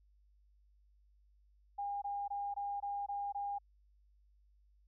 sine tone bursts, 808 Hz, G#5, 48 cents flat, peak -36 dBFS, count 7, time 1.78-3.586 s, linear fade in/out 10 ms, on 240 ms, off 21 ms, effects added 50 Hz sine -65 dBFS peak until 4.87 s

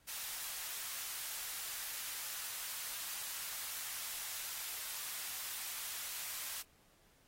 white high-pass noise, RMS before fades -43 dBFS, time 0.07-6.63 s, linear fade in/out 20 ms, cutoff 960 Hz, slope 12 dB/octave, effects pink hiss -69 dBFS RMS until 7.27 s + AAC 48 kbps

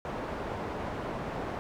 white low-pass noise, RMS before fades -36 dBFS, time 0.05-1.59 s, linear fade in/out 0 ms, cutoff 820 Hz, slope 12 dB/octave, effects none

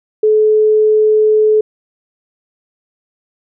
sine tone, 429.9 Hz, A4, 40 cents flat, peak -7 dBFS, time 0.23-1.61 s, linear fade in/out 5 ms, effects none

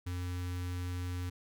square tone with notch filter, 89.4 Hz, F2, 41 cents sharp, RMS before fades -37 dBFS, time 0.06-1.3 s, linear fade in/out 10 ms, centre 630 Hz, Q 1, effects none

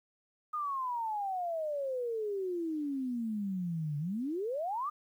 sine exponential two-way sweep, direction down then up, 1244.5 to 143.2 to 1244.5 Hz, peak -32 dBFS, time 0.53-4.9 s, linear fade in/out 10 ms, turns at 3.98 s, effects 11-bit

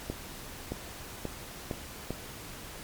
accelerating click train, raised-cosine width 2 ms, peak -19 dBFS, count 5, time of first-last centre 0.1-2.106 s, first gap 620 ms, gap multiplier 0.86, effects pink hiss -44 dBFS RMS until 2.83 s + MP3 96 kbps

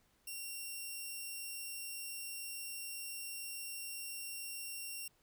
5% pulse tone, 2747 Hz, F7, 29 cents flat, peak -33 dBFS, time 0.27-5.08 s, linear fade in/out 5 ms, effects pink hiss -73 dBFS RMS until 5.22 s

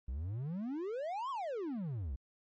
triangle exponential two-way sweep, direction up then down, 58.4 to 1130 to 58.4 Hz, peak -34 dBFS, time 0.08-2.16 s, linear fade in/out 5 ms, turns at 1.3 s, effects MP3 32 kbps

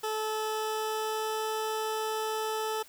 20% pulse tone with pitch glide, 434.1 to 436.6 Hz, A4 to A4, -23 to -13 cents, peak -25 dBFS, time 0.03-2.83 s, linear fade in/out 10 ms, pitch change +10 cents, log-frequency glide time 0.46-1.47 s, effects white hiss -55 dBFS RMS until 2.88 s

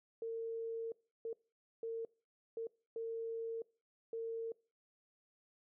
sine tone bursts at uneven times, 455.3 Hz, A#4, 41 cents flat, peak -38 dBFS, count 6, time 0.22-0.92 / 1.25-1.33 / 1.83-2.05 / 2.57-2.67 / 2.96-3.62 / 4.13-4.52 s, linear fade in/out 2 ms, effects noise-tail reverb RT60 0.4 s tail -24 dB re dry

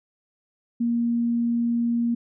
sine tone, 235.3 Hz, A#3, 16 cents sharp, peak -20 dBFS, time 0.8-2.15 s, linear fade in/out 10 ms, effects none

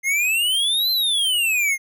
square exponential two-way sweep, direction up then down, 2097 to 4138 to 2097 Hz, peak -18 dBFS, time 0.03-1.78 s, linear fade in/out 50 ms, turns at 0.91 s, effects none

